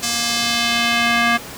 square tone with band-pass filter sweep, 235.1 Hz, A#3, 15 cents sharp, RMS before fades -18 dBFS, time 0.02-1.38 s, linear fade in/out 20 ms, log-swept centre 6400 to 1800 Hz, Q 1.2, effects pink hiss -33 dBFS RMS until 1.57 s + high-pass 80 Hz 12 dB/octave

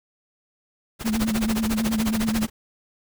pink noise with tremolo, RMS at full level -26 dBFS, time 0.99-2.5 s, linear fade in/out 50 ms, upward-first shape sine, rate 14 Hz, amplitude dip 95%
sine tone with vibrato, 220 Hz, A3, in tune, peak -21 dBFS, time 1.04-2.47 s, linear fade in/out 20 ms, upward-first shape square, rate 9.3 Hz, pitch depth 38 cents each way
effects none

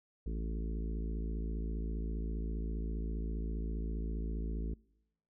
harmonic tone, 55 Hz, A1, in tune, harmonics 1 / 3 / 4 / 5 / 6 / 7 / 8, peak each -35 / -45 / -47 / -49 / -51 / -52 / -53 dBFS, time 0.26-4.74 s, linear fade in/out 5 ms, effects noise-tail reverb RT60 0.9 s tail -25 dB re dry

